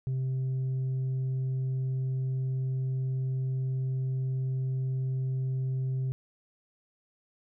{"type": "tone with tanh clipping", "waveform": "triangle", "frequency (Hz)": 130.81, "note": "C3", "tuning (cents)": 0, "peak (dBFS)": -28, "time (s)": [0.07, 6.12], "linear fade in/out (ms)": 0, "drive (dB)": 7, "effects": []}